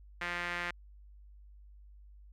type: tone with band-pass filter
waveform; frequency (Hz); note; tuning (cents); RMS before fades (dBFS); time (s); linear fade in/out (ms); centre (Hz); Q
sawtooth; 174.61; F3; 0; -37; 0.21-0.71; 5; 1900; 2.4
effects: added 50 Hz sine -52 dBFS peak until 2.32 s